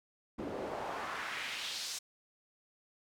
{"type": "noise with band-pass filter sweep", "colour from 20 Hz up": "pink", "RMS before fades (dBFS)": -40, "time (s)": [0.38, 1.99], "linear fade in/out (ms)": 10, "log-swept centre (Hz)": [330, 6200], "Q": 1.6, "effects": []}